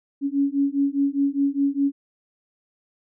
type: beating tone pair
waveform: sine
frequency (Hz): 277.2 / 282.1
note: C#4 / C#4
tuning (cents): 0 / +30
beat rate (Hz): 4.9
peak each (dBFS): -22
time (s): 0.21-1.92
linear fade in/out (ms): 50
effects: none